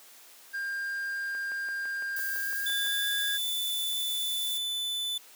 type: tone with pitch glide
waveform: triangle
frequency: 1600 to 1645 Hz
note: G6 to G#6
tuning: +35 to -17 cents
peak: -29 dBFS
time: 0.53-3.38 s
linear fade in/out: 20 ms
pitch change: +48 cents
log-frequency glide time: 2.32-3.07 s
type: click train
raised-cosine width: 0.5 ms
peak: -32 dBFS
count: 10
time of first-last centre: 1.35-2.865 s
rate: 5.94 Hz
type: noise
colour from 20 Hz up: violet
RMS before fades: -37 dBFS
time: 2.16-4.58 s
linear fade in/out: 5 ms
type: tone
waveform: 45% pulse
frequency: 3500 Hz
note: A7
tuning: 10 cents flat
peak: -30 dBFS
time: 2.66-5.18 s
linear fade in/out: 5 ms
effects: white hiss -53 dBFS RMS until 5.35 s + high-pass 300 Hz 12 dB/octave